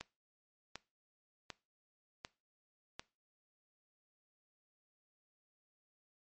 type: click train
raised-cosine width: 0.2 ms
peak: -25 dBFS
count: 5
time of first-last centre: 0.01-2.995 s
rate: 1.34 Hz
effects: noise-tail reverb RT60 0.3 s tail -21 dB re dry + MP3 32 kbps